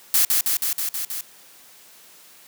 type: noise with echo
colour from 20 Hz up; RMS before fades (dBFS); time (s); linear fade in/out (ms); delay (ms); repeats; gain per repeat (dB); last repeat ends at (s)
blue; -17; 0.14-0.25; 2; 160; 6; -2; 1.21
effects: white hiss -49 dBFS RMS until 2.47 s + high-pass 150 Hz 12 dB/octave